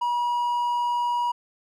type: tone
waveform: triangle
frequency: 963 Hz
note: B5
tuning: 44 cents flat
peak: -20 dBFS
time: 0.01-1.32 s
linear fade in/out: 10 ms
effects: none